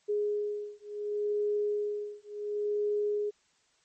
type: beating tone pair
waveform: sine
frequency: 415.3 / 416 Hz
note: G#4 / G#4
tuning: 0 / +3 cents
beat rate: 0.7 Hz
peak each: -32 / -32 dBFS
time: 0.08-3.31 s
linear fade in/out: 20 ms
effects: white hiss -69 dBFS RMS until 3.84 s + MP3 32 kbps